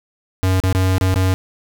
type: tone with dropouts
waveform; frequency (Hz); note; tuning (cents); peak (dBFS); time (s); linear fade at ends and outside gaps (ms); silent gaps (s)
square; 93.6; F#2; +20; -14; 0.43-1.34; 0; 0.601-0.637 / 0.727-0.749 / 0.982-1.011 / 1.141-1.159
effects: none